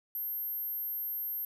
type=tone; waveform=sine; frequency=12780 Hz; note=G9; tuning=32 cents sharp; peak=-33 dBFS; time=0.15-1.45 s; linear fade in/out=2 ms; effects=none